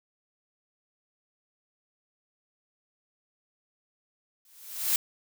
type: noise with exponential growth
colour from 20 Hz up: blue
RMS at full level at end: -22 dBFS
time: 4.45-4.96 s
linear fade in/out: 2 ms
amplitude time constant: 110 ms
effects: none